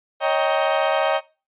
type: chord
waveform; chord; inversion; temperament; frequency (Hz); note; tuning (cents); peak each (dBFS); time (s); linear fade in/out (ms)
35% pulse; Eb dominant seventh; third; equal with one note detuned; 554.4 / 629.1 / 784 / 932.3; Db5 / Eb5 / G5 / Bb5; 0 / +19 / 0 / 0; -21 / -20 / -22 / -26; 0.2-1.21; 50
effects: noise-tail reverb RT60 0.3 s tail -19 dB re dry + resampled to 8000 Hz